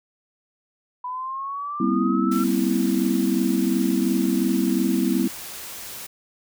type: linear sweep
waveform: sine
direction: up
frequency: 987.8 to 1355 Hz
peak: -27 dBFS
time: 1.04-2.44 s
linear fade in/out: 5 ms
type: chord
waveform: sine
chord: C dominant seventh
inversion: second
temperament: equal with one note detuned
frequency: 196 / 238.7 / 261.6 / 329.6 Hz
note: G3 / Bb3 / C4 / E4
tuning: 0 / +41 / 0 / 0 cents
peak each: -24 dBFS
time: 1.8-5.28 s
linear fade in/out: 5 ms
type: noise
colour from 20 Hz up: white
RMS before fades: -36 dBFS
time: 2.31-6.07 s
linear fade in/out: 10 ms
effects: none